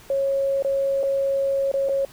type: tone with dropouts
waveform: sine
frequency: 548 Hz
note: C#5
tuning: 20 cents flat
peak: -19 dBFS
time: 0.1-2.05 s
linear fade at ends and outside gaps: 2 ms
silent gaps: 0.624-0.647 / 1.031-1.035 / 1.716-1.739 / 1.888-1.893 s
effects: pink hiss -48 dBFS RMS until 2.12 s